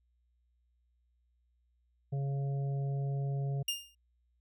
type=harmonic tone; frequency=138.59 Hz; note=C#3; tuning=in tune; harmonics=1 / 3 / 4 / 5; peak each=-31 / -46 / -51 / -49 dBFS; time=2.12-3.63 s; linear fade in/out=10 ms
type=tone with exponential decay; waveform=sawtooth; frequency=2814 Hz; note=F7; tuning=12 cents sharp; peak=-25 dBFS; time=3.68-3.95 s; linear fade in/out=5 ms; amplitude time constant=58 ms
effects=added 60 Hz sine -70 dBFS peak until 4.4 s